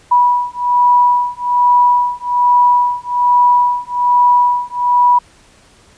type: beating tone pair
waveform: sine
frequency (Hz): 977 / 978.2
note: B5 / B5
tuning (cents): -19 / -17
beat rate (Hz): 1.2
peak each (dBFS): -12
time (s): 0.11-5.19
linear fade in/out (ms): 10
effects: pink hiss -47 dBFS RMS until 5.97 s + resampled to 22050 Hz